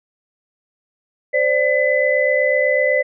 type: tone cluster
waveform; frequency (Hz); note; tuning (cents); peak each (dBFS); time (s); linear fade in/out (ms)
sine; 519 / 587 / 2009; C5 / D5 / B6; -14 / -1 / +29; -18; 1.33-3.03; 20
effects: none